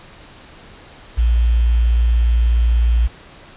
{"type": "tone with quantisation", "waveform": "sine", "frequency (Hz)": 58.27, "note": "A#1", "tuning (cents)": 0, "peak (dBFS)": -11, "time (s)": [1.17, 3.08], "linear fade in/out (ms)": 20, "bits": 6, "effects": ["pink hiss -42 dBFS RMS until 3.56 s", "resampled to 8000 Hz"]}